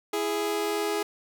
sawtooth tone pair together, 332.2 / 415.3 Hz, E4 / G#4, +13 / 0 cents, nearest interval major third, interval 387 cents, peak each -28 / -23 dBFS, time 0.13-1.03 s, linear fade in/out 5 ms, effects none

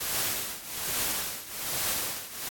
white noise with tremolo, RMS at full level -28 dBFS, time 0-2.49 s, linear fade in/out 10 ms, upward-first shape triangle, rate 1.2 Hz, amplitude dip 85%, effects AAC 64 kbps

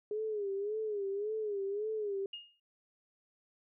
sine tone with vibrato, 413.8 Hz, G#4, 6 cents flat, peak -33 dBFS, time 0.11-2.26 s, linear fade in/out 2 ms, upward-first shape sine, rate 1.8 Hz, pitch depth 100 cents each way
sine tone with exponential decay, 2845 Hz, F7, 31 cents sharp, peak -38 dBFS, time 2.33-2.6 s, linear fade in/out 5 ms, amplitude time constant 58 ms
effects none

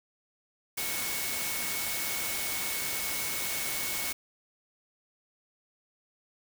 sine tone in noise, 2209 Hz, C#7, 7 cents flat, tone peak -39 dBFS, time 0.77-4.13 s, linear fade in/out 10 ms, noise white, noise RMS -33 dBFS, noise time 0.77-4.13 s, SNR -9 dB, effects none

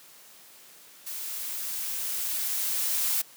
blue noise with level ramp, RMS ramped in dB -36 to -26 dBFS, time 1.06-3.22 s, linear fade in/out 10 ms, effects white hiss -52 dBFS RMS until 3.36 s + high-pass 150 Hz 12 dB/octave

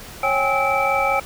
sine tone cluster, 549 / 782 / 827 / 1295 / 2322 Hz, C#5 / G5 / G#5 / E6 / D7, -17 / -4 / -8 / -31 / -20 cents, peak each -23 dBFS, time 0.23-1.2 s, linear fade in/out 5 ms, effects pink hiss -38 dBFS RMS until 1.25 s

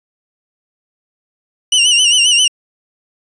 sawtooth tone with vibrato, 2898 Hz, F#7, 37 cents flat, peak -5 dBFS, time 1.72-2.48 s, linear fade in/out 5 ms, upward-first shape sine, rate 7.5 Hz, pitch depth 85 cents each way, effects resampled to 22050 Hz

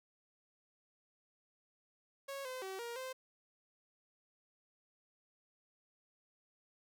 sawtooth tone with pitch steps, 551 / 513 / 381.9 / 471.2 / 519 Hz, C#5 / C5 / G4 / A#4 / C5, -11 / -34 / -45 / +19 / -14 cents, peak -38 dBFS, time 2.28-3.13 s, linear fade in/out 10 ms, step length 170 ms, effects none

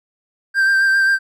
triangle tone with vibrato, 1576 Hz, G6, 9 cents sharp, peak -10 dBFS, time 0.54-1.19 s, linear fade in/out 50 ms, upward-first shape sine, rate 7.5 Hz, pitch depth 22 cents each way, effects none

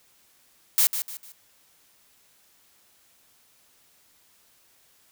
blue noise with echo, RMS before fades -19 dBFS, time 0.78-0.87 s, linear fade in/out 0 ms, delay 150 ms, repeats 3, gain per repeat -9 dB, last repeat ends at 1.32 s, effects white hiss -61 dBFS RMS until 5.11 s

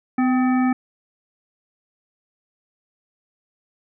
harmonic tone with a mistuned harmonic, 253.8 Hz, B3, 47 cents sharp, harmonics 1 / 3 / 5 / 7 / 9, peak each -16 / -26 / -30 / -33 / -35 dBFS, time 0.18-0.73 s, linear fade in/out 5 ms, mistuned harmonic 3, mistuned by +41 cents, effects none

